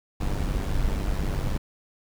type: noise with amplitude modulation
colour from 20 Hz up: brown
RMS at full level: -23 dBFS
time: 0.2-1.58 s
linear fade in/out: 10 ms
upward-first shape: sine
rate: 97.7 Hz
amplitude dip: 60%
effects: none